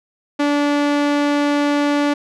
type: tone with low-pass filter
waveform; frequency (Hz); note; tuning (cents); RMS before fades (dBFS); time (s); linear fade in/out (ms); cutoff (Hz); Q
sawtooth; 289.8; D4; -23; -17; 0.39-2.14; 10; 5200; 0.5
effects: none